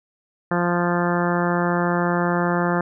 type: harmonic tone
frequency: 174.61 Hz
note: F3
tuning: in tune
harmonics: 1 / 2 / 3 / 4 / 5 / 6 / 7 / 8 / 9 / 10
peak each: -22 / -25 / -27 / -28 / -29 / -30 / -30 / -31 / -32 / -32 dBFS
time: 0.51-2.81 s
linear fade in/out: 2 ms
effects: none